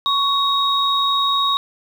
sine tone pair together, 1114 / 3770 Hz, C#6 / A#7, +8 / +19 cents, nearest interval octave + major sixth, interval 2111 cents, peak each -18 dBFS, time 0.06-1.57 s, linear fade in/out 0 ms, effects 7-bit

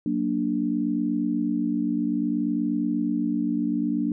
sine chord, Gb augmented, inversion none, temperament equal, 185 / 233.1 / 293.7 Hz, Gb3 / Bb3 / D4, 0 / 0 / 0 cents, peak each -30 / -26 / -25 dBFS, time 0.06-4.12 s, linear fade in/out 2 ms, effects none

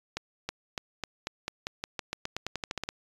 accelerating click train, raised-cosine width 0.2 ms, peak -15 dBFS, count 19, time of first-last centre 0.17-2.89 s, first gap 320 ms, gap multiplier 0.9, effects resampled to 24000 Hz

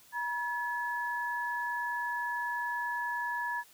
sine tone pair together, 959.7 / 1710 Hz, B5 / A6, -50 / -50 cents, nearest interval minor seventh, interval 1000 cents, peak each -34 / -34 dBFS, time 0.12-3.64 s, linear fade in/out 50 ms, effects white hiss -59 dBFS RMS until 3.73 s

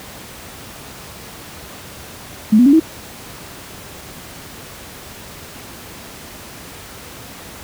sine tone with pitch steps, 215.3 / 245.9 / 280.8 / 320.7 Hz, A3 / B3 / C#4 / E4, -37 / -7 / +22 / -48 cents, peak -6 dBFS, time 2.52-2.8 s, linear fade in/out 10 ms, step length 70 ms, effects pink hiss -35 dBFS RMS until 7.63 s + high-pass 60 Hz 12 dB/octave

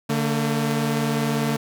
sawtooth tone pair together, 145.7 / 226.2 Hz, D3 / A3, -13 / +48 cents, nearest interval minor sixth, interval 761 cents, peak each -20 / -19 dBFS, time 0.09-1.57 s, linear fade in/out 10 ms, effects none

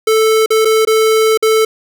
square tone with dropouts, 440 Hz, A4, in tune, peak -9 dBFS, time 0.07-1.65 s, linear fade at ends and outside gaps 5 ms, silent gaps 0.461-0.504 / 0.649-0.653 / 0.851-0.872 / 1.375-1.425 s, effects none

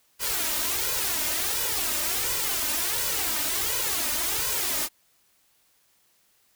white noise with flanger, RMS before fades -27 dBFS, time 0.19-4.89 s, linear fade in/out 50 ms, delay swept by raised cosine 2 to 3.3 ms, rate 1.4 Hz, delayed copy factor +0.85, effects white hiss -65 dBFS RMS until 6.55 s

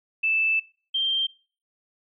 sine tone pair in turn, 2637 / 3162 Hz, E7 / G7, 0 / +14 cents, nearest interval minor third, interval 314 cents, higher second, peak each -20 / -21 dBFS, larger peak first, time 0.23-0.6 / 0.94-1.27 s, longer first, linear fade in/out 10 ms, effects noise-tail reverb RT60 0.4 s tail -22 dB re dry

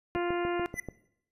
harmonic tone, 349.2 Hz, F4, in tune, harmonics 1 / 2 / 3 / 4 / 5 / 6 / 7 / 8, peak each -29 / -35 / -39 / -41 / -43 / -45 / -46 / -47 dBFS, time 0.15-0.66 s, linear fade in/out 0 ms
click train, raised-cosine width 2 ms, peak -23 dBFS, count 6, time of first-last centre 0.16-0.887 s, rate 6.88 Hz
square tone with exponential growth, 2000 Hz, B6, 21 cents sharp, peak -29 dBFS, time 0.73-0.8 s, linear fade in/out 5 ms, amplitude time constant 15 ms
effects noise-tail reverb RT60 0.7 s tail -18 dB re dry + resampled to 32000 Hz

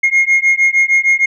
sine beating tone pair, 2141 / 2147.5 Hz, C7 / C7, +39 / +44 cents, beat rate 6.5 Hz, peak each -10 dBFS, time 0.03-1.26 s, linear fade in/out 10 ms, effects tanh soft clip ceiling -6 dBFS

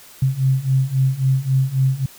sine beating tone pair, 130.81 / 134.51 Hz, C3 / C3, 0 / +48 cents, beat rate 3.7 Hz, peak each -19 / -17 dBFS, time 0.22-2.06 s, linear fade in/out 5 ms, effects white hiss -44 dBFS RMS until 2.18 s

